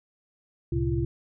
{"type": "tone cluster", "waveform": "sine", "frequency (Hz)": [69.1, 114.4, 133.2, 339.9], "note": ["C#2", "A#2", "C3", "F4"], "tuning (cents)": [-5, -32, 31, -47], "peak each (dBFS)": -29, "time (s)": [0.72, 1.05], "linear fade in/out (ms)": 5, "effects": []}